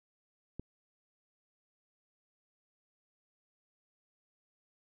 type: click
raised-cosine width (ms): 3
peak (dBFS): -27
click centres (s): 0.596
effects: none